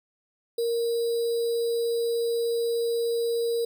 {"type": "tone with sample-and-hold", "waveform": "sine", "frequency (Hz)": 466.6, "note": "A#4", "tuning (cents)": 2, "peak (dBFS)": -23, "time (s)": [0.58, 3.65], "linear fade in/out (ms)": 5, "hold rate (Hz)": 4410, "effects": []}